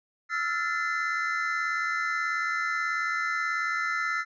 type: chord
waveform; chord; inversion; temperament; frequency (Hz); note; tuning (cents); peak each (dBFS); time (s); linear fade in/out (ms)
triangle; F major seventh; third; equal with one note detuned; 1318.5 / 1396.9 / 1760 / 2048; E6 / F6 / A6 / C7; 0 / 0 / 0 / -38; -30; 0.29-4.25; 50
effects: tanh soft clip ceiling -14 dBFS + resampled to 16000 Hz